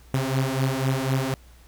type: beating tone pair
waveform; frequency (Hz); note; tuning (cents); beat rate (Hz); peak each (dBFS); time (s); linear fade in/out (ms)
sawtooth; 130.81 / 134.81; C3 / C#3; 0 / -48; 4; -21; 0.14-1.34; 0
effects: added 60 Hz sine -49 dBFS peak until 1.67 s + pink hiss -56 dBFS RMS until 1.67 s